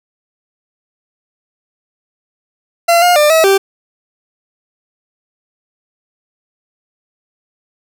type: tone with pitch steps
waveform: 40% pulse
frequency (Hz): 682 / 710 / 597 / 644 / 390.7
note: F5 / F5 / D5 / E5 / G4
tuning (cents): -41 / +28 / +28 / -41 / -6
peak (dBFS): -6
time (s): 2.88-3.58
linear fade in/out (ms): 10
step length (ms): 140
effects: none